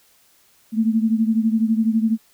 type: beating tone pair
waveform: sine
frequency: 220 / 232 Hz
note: A3 / A#3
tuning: 0 / -8 cents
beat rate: 12 Hz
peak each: -17 / -21 dBFS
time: 0.72-2.18 s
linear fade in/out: 50 ms
effects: white hiss -57 dBFS RMS until 2.33 s